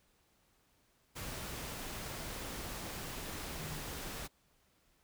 sine tone in noise, 153.1 Hz, D#3, 28 cents flat, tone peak -45 dBFS, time 3.58-3.79 s, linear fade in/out 20 ms, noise pink, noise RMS -43 dBFS, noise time 1.15-4.28 s, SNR -5 dB, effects pink hiss -72 dBFS RMS until 5.03 s

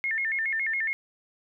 sine tone with vibrato, 1965 Hz, B6, 9 cents flat, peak -25 dBFS, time 0.04-0.93 s, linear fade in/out 0 ms, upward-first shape square, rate 7.2 Hz, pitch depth 160 cents each way, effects none

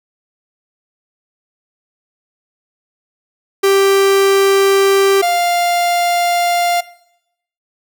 45% pulse tone pair in turn, 392 / 698.5 Hz, G4 / F5, 0 / 0 cents, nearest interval minor seventh, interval 1000 cents, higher second, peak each -9 / -12 dBFS, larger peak first, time 3.63-5.22 / 5.22-6.81 s, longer neither, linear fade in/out 10 ms, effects noise-tail reverb RT60 0.8 s tail -19 dB re dry

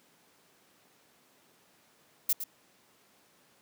violet noise with echo, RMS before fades -26 dBFS, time 2.29-2.33 s, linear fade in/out 5 ms, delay 110 ms, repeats 1, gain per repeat -10 dB, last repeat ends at 2.44 s, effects pink hiss -64 dBFS RMS until 3.61 s + high-pass 200 Hz 12 dB/octave

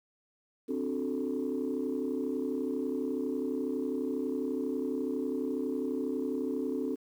sine chord, D dominant seventh, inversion third, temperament equal, 261.6 / 293.7 / 370 / 440 Hz, C4 / D4 / F#4 / A4, 0 / 0 / 0 / 0 cents, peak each -33 / -35 / -37 / -35 dBFS, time 0.68-6.96 s, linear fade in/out 20 ms, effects tanh soft clip ceiling -23 dBFS + 10-bit

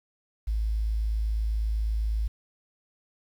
sine tone with quantisation, 54 Hz, A1, 32 cents flat, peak -24 dBFS, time 0.47-2.28 s, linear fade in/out 10 ms, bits 9, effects none

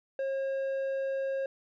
square tone with low-pass filter, 540 Hz, C#5, 45 cents flat, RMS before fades -32 dBFS, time 0.19-1.46 s, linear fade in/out 2 ms, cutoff 1300 Hz, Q 0.64, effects none

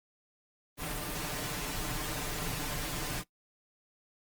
pink noise with comb filter, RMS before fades -36 dBFS, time 0.77-3.24 s, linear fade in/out 50 ms, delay 6.7 ms, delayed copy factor +0.75, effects noise-tail reverb RT60 0.1 s tail -17 dB re dry + Opus 32 kbps

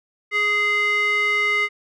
square tone with band-pass filter, 415.3 Hz, G#4, in tune, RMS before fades -20 dBFS, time 0.31-1.69 s, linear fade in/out 50 ms, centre 2000 Hz, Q 4.7, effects none

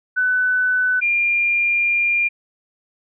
sine tone pair in turn, 1500 / 2400 Hz, F#6 / D7, +23 / +37 cents, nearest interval minor sixth, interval 814 cents, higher second, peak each -15 dBFS, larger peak neither, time 0.16-1.01 / 1.01-2.29 s, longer second, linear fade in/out 20 ms, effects none

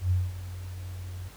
sine tone with ADSR envelope, 91 Hz, F#2, 28 cents flat, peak -20 dBFS, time 0-1.29 s, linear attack 110 ms, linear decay 210 ms, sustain -15 dB, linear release 13 ms, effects added 50 Hz sine -50 dBFS peak until 1.36 s + pink hiss -51 dBFS RMS until 1.36 s

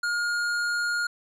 sine tone with hard clipping, 1423 Hz, F6, 32 cents sharp, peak -26 dBFS, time 0.03-1.07 s, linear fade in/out 5 ms, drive 11 dB, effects none

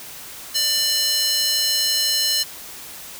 square tone with high-pass filter, 594 Hz, D5, 20 cents sharp, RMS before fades -20 dBFS, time 0.54-2.44 s, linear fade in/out 20 ms, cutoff 4000 Hz, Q 2.3, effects white hiss -37 dBFS RMS until 3.19 s

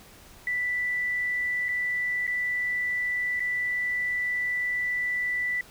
sine tone with dropouts, 1975.5 Hz, B6, in tune, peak -25 dBFS, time 0.47-5.61 s, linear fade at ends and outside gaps 2 ms, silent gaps 1.685-1.689 / 2.268-2.276 / 3.396-3.403 s, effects pink hiss -51 dBFS RMS until 5.7 s

